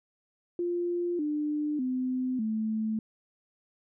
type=tone with pitch steps; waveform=sine; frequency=349.2 / 298.8 / 255.6 / 218.7 Hz; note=F4 / D4 / C4 / A3; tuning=0 / +30 / -40 / -10 cents; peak=-27 dBFS; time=0.59-2.99 s; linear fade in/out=2 ms; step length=600 ms; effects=none